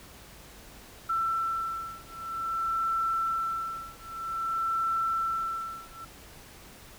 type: beating tone pair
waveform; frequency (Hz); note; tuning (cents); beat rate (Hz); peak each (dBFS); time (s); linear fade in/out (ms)
sine; 1338 / 1338.52; E6 / E6; +25 / +26; 0.52; -31 / -31; 1.09-6.05; 10
effects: added 50 Hz sine -59 dBFS peak until 6.98 s + pink hiss -50 dBFS RMS until 6.98 s